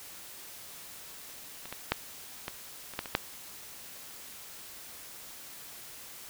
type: clicks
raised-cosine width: 0.3 ms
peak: -26 / -21 / -9 / -18 / -27 / -15 / -23 / -8 dBFS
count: 8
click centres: 1.656 / 1.726 / 1.92 / 2.481 / 2.937 / 2.991 / 3.058 / 3.151 s
effects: white hiss -47 dBFS RMS until 6.29 s